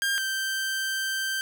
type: tone pair in turn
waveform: sawtooth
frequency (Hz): 1602 / 1562.7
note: G6 / G6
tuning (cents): +37 / -6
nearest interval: unison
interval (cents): 43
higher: first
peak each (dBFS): -20 / -23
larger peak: first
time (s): 0.02-0.18 / 0.18-1.41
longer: second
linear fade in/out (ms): 0
effects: none